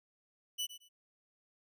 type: tone with echo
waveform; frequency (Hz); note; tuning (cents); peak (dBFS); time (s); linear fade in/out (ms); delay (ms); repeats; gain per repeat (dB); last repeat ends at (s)
sawtooth; 2971; F#7; +6; -31; 0.58-0.67; 20; 110; 2; -13; 0.89
effects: none